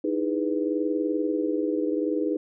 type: chord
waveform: sine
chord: E major seventh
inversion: third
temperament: just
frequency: 309 / 329.6 / 412 / 494.4 Hz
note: D#4 / E4 / G#4 / B4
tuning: -12 / 0 / -14 / +2 cents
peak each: -26 / -32 / -29 / -30 dBFS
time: 0.04-2.37 s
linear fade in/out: 5 ms
effects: none

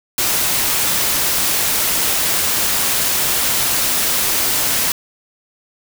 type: noise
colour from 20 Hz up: white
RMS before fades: -17 dBFS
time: 0.18-4.92 s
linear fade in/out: 2 ms
effects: none

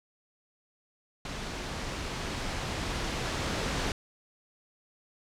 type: noise with level ramp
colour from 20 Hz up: pink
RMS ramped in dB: -37 to -30 dBFS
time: 1.25-3.92 s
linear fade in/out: 2 ms
effects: low-pass 6000 Hz 12 dB/octave

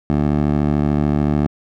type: tone with band-pass filter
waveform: 15% pulse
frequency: 73.6 Hz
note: D2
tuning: 4 cents sharp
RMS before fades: -17 dBFS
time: 0.1-1.47 s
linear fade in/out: 0 ms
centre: 270 Hz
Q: 0.59
effects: none

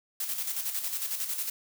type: noise with tremolo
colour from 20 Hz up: blue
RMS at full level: -31 dBFS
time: 0.2-1.5 s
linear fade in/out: 5 ms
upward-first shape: square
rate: 11 Hz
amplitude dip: 50%
effects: none

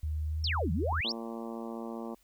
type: tone with pitch glide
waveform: sine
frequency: 76.8 to 81.04 Hz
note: D#2 to E2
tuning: -22 to -29 cents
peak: -30 dBFS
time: 0.03-1.01 s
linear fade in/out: 5 ms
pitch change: +93 cents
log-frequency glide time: 0.27-0.55 s
type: exponential two-way sweep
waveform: sine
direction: down then up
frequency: 5610 to 148.4 to 5610 Hz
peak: -30 dBFS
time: 0.44-1.12 s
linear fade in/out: 2 ms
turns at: 0.72 s
type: click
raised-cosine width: 2 ms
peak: -35 dBFS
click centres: 0.927 s
type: harmonic tone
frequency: 115 Hz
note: A#2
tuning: 23 cents flat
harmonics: 2 / 3 / 4 / 5 / 6 / 7 / 8 / 9 / 10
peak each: -39 / -43 / -45 / -47 / -49 / -50 / -51 / -52 / -53 dBFS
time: 1.04-2.15 s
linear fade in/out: 10 ms
effects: added 44 Hz sine -68 dBFS peak until 2.23 s + white hiss -68 dBFS RMS until 2.23 s

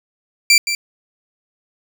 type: tone with echo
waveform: 20% pulse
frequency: 2349 Hz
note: D7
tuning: in tune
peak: -3 dBFS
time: 0.5-0.58 s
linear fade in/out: 2 ms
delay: 170 ms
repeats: 1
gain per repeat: -10 dB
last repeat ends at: 0.75 s
effects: none

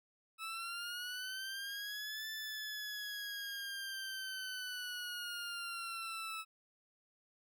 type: linear two-way sweep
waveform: 20% pulse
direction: up then down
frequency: 1300 to 1760 to 1300 Hz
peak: -36 dBFS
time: 0.38-6.45 s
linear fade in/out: 50 ms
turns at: 2.29 s
effects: none

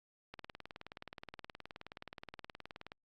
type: click train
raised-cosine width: 0.3 ms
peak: -30 dBFS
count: 50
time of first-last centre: 0.34-2.919 s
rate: 19 Hz
effects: Opus 48 kbps

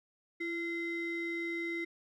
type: ring-modulated tone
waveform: triangle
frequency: 863 Hz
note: A5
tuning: 34 cents flat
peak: -29 dBFS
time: 0.4-1.85 s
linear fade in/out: 10 ms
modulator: 1200 Hz
effects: none

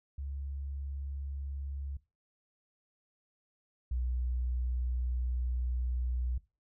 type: tone pair in turn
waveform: sine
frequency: 69.3 / 61.74 Hz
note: C#2 / B1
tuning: 0 / 0 cents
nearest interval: major second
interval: 200 cents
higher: first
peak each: -36 / -30 dBFS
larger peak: second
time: 0.18-1.97 / 3.91-6.38 s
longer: second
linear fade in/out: 5 ms
effects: noise-tail reverb RT60 0.3 s tail -20 dB re dry

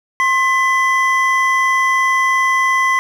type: tone pair together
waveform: triangle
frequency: 1062.1 / 2005 Hz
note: C6 / B6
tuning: +26 / +26 cents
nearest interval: major seventh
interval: 1100 cents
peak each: -13 dBFS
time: 0.2-2.99 s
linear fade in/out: 0 ms
effects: none

